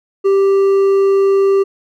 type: tone with hard clipping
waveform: triangle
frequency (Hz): 392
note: G4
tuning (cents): 0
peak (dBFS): -10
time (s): 0.24-1.64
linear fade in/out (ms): 20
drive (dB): 7
effects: none